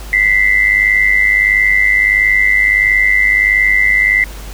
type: tone pair together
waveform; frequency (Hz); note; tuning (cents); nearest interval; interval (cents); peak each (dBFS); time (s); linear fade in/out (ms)
sine; 1975.5 / 2077; B6 / C7; 0 / -13; minor second; 87; -11; 0.13-4.24; 2
effects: added 50 Hz sine -26 dBFS peak until 4.53 s + pink hiss -34 dBFS RMS until 4.53 s